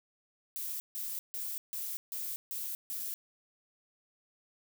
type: noise bursts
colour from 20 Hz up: violet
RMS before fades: -38 dBFS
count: 7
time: 0.56-3.14 s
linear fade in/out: 0 ms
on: 240 ms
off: 150 ms
effects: none